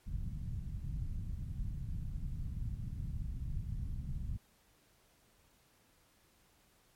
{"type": "low-pass noise", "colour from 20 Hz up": "pink", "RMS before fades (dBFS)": -39, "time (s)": [0.06, 4.38], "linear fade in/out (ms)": 20, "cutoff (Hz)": 160, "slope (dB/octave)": 24, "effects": ["pink hiss -69 dBFS RMS until 6.95 s", "MP3 64 kbps"]}